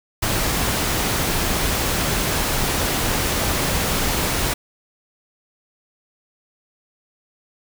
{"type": "noise", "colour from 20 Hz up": "pink", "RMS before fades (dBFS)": -21, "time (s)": [0.22, 4.54], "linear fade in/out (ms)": 10, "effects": []}